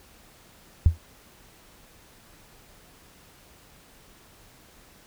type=tone with exponential decay; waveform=sine; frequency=82.41 Hz; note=E2; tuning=in tune; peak=-9 dBFS; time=0.86-0.98 s; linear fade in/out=0 ms; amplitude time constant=24 ms; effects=pink hiss -54 dBFS RMS until 5.06 s